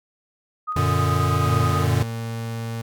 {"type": "tone with tremolo", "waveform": "sine", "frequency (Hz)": 1244.5, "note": "D#6", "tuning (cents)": 0, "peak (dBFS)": -23, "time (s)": [0.67, 1.85], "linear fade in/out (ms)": 20, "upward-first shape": "square", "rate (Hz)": 9.4, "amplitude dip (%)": 35}
{"type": "chord", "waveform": "square", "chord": "Gb augmented", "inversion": "none", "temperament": "equal with one note detuned", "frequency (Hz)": [92.5, 117.22, 146.83], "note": ["Gb2", "Bb2", "D3"], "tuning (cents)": [0, 10, 0], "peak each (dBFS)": [-23, -25, -24], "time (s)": [0.76, 2.03], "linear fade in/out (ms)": 5}
{"type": "tone", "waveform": "35% pulse", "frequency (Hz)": 114.6, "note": "A#2", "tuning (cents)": -29, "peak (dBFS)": -25, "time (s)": [1.44, 2.82], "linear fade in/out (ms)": 10}
{"effects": []}